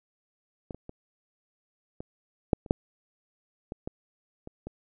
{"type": "clicks", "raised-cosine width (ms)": 2, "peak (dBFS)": [-23, -28, -27, -24, -7, -30, -7, -22, -20, -27, -24], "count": 11, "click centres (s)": [0.708, 0.746, 0.894, 2.005, 2.532, 2.662, 2.709, 3.721, 3.875, 4.474, 4.67], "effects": []}